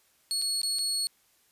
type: tone with dropouts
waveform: 30% pulse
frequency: 4353 Hz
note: C#8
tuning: 32 cents flat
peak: -24 dBFS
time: 0.31-1.07 s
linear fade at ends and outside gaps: 0 ms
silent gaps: 0.416-0.421 / 0.616-0.632 / 0.786-0.791 s
effects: white hiss -66 dBFS RMS until 1.51 s + resampled to 32000 Hz